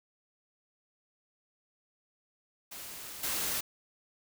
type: noise with level steps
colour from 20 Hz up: white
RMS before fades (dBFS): -44 / -33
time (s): 2.71-3.61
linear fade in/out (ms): 10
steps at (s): 3.23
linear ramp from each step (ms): 5
effects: none